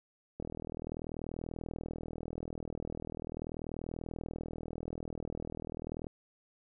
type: click train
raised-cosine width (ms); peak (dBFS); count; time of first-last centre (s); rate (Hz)
2; -26; 230; 0.4-6.068; 40.4
effects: none